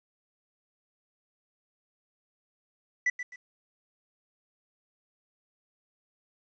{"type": "tone with echo", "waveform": "triangle", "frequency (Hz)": 1975.5, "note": "B6", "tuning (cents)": 0, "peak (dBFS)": -21, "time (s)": [3.06, 3.1], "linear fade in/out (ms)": 5, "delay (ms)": 130, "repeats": 2, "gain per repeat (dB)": -10, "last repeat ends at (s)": 3.36, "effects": ["resampled to 16000 Hz", "10-bit"]}